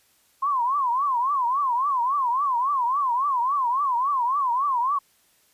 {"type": "tone with vibrato", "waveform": "sine", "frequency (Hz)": 1046.5, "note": "C6", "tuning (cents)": 0, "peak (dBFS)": -20, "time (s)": [0.42, 4.99], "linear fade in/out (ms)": 10, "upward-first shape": "triangle", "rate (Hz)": 3.6, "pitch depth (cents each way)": 220, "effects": ["white hiss -62 dBFS RMS until 5.53 s", "resampled to 32000 Hz"]}